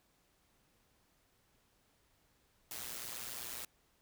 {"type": "noise with amplitude modulation", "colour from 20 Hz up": "white", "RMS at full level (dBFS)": -41, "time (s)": [2.71, 3.65], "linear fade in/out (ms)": 2, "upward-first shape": "sine", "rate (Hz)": 120, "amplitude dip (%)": 75, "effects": ["pink hiss -73 dBFS RMS until 4.01 s"]}